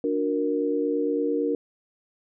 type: chord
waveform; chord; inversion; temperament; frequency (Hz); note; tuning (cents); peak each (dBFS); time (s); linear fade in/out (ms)
sine; D augmented; none; equal with one note detuned; 293.7 / 362.6 / 466.2; D4 / F#4 / A#4; 0 / -35 / 0; -26 / -30 / -25; 0.04-1.55; 2
effects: none